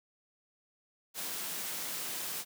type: high-pass noise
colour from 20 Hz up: white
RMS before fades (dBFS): -38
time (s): 1.14-2.45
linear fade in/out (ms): 50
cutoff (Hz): 130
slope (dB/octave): 48
effects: none